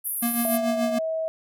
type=band-pass noise; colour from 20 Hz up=pink; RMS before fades=-29 dBFS; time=0.04-0.58 s; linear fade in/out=20 ms; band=10000 to 14000 Hz; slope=96 dB/octave
type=tone with tremolo; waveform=square; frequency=235.7 Hz; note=A#3; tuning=19 cents sharp; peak=-22 dBFS; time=0.22-0.99 s; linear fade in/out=10 ms; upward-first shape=triangle; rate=6.9 Hz; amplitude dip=70%
type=tone with pitch glide; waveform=sine; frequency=663 to 643 Hz; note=E5 to E5; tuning=+10 to -43 cents; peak=-24 dBFS; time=0.45-1.28 s; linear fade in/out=0 ms; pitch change=-53 cents; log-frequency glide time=0.6-0.92 s
effects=none